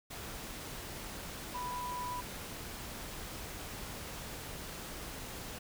sine tone in noise, 988 Hz, B5, in tune, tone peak -37 dBFS, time 1.54-2.21 s, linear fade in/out 10 ms, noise pink, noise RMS -44 dBFS, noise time 0.1-5.59 s, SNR +4 dB, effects none

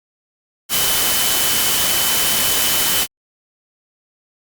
sine tone in noise, 3032 Hz, F#7, 42 cents sharp, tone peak -24 dBFS, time 0.69-3.07 s, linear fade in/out 50 ms, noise white, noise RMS -17 dBFS, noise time 0.69-3.07 s, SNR -10 dB, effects Opus 48 kbps

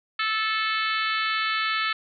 harmonic tone, 437.4 Hz, A4, 10 cents flat, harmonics 3 / 4 / 5 / 6 / 7 / 8 / 9 / 10, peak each -27 / -29 / -31 / -33 / -34 / -35 / -36 / -37 dBFS, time 0.19-1.93 s, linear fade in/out 5 ms, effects none

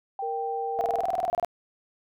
sine tone with pitch glide, 784 to 753.4 Hz, G5 to F#5, 0 to +31 cents, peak -29 dBFS, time 0.19-1.28 s, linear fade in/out 2 ms, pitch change -69 cents, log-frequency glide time 0.98-1.17 s
sine tone, 465.8 Hz, A#4, 1 cent flat, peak -31 dBFS, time 0.22-1.02 s, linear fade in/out 10 ms
sine tone bursts, 692 Hz, F5, 16 cents flat, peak -22 dBFS, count 14, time 0.79-1.447 s, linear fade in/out 0 ms, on 20 ms, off 29 ms
effects none

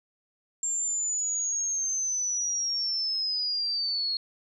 sine linear sweep, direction down, 7400 to 4280 Hz, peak -26 dBFS, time 0.63-4.17 s, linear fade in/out 2 ms, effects none

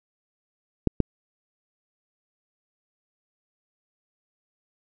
clicks, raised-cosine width 3 ms, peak -6 dBFS, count 2, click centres 0.873 / 1.003 s, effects none

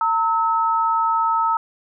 sine tone pair together, 910 / 1293 Hz, A#5 / E6, -42 / -34 cents, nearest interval tritone, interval 608 cents, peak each -19 dBFS, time 0.01-1.57 s, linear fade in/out 2 ms, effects none

